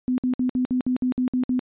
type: tone bursts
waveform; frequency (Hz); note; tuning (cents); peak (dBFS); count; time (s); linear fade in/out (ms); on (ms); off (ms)
sine; 252.4; B3; +38; -19; 10; 0.08-1.593; 0; 100; 57
effects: resampled to 8000 Hz